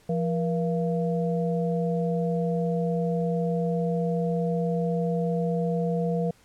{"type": "tone cluster", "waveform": "sine", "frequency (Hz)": [171.3, 477.4, 682], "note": ["F3", "A#4", "F5"], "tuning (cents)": [-33, 41, -41], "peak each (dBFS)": [-25, -28, -33], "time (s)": [0.09, 6.31], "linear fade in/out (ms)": 5, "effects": ["pink hiss -59 dBFS RMS until 6.44 s", "low-pass 12000 Hz 12 dB/octave"]}